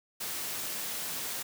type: high-pass noise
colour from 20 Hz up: white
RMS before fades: -36 dBFS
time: 0.2-1.43 s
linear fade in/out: 10 ms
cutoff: 100 Hz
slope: 12 dB/octave
effects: none